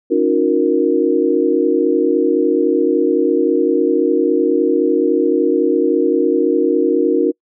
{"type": "chord", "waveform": "sine", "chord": "D# minor seventh", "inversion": "third", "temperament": "equal with one note detuned", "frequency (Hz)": [277.2, 311.1, 360.9, 466.2], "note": ["C#4", "D#4", "F#4", "A#4"], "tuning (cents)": [0, 0, -43, 0], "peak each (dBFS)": [-19, -17, -16, -16], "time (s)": [0.1, 7.32], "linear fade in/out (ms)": 20, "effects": ["noise-tail reverb RT60 0.1 s tail -26 dB re dry"]}